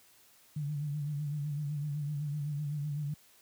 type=tone with vibrato; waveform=sine; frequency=146.83 Hz; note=D3; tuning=in tune; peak=-32 dBFS; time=0.56-3.14 s; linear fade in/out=5 ms; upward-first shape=sine; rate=7.9 Hz; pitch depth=61 cents each way; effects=white hiss -62 dBFS RMS until 3.41 s + high-pass 60 Hz 12 dB/octave